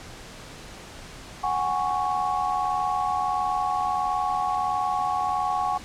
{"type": "chord", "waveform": "sine", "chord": "F# suspended second", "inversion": "none", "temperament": "equal with one note detuned", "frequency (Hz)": [740, 821.5, 1108.7], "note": ["F#5", "G#5", "C#6"], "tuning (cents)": [0, -19, 0], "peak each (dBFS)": -27, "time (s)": [1.43, 5.78], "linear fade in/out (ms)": 10, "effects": ["pink hiss -42 dBFS RMS until 5.84 s", "low-pass 8000 Hz 12 dB/octave"]}